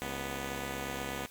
5% pulse tone pair together, 68.27 / 246.9 Hz, C#2 / B3, -26 / 0 cents, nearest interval octave + minor seventh, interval 2226 cents, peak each -27 dBFS, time 0.02-1.26 s, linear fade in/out 0 ms, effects white hiss -55 dBFS RMS until 1.3 s + Opus 48 kbps

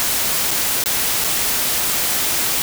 white noise with dropouts, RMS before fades -19 dBFS, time 0-2.62 s, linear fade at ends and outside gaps 0 ms, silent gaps 0.508-0.513 / 0.838-0.859 / 1.24-1.245 s, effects none

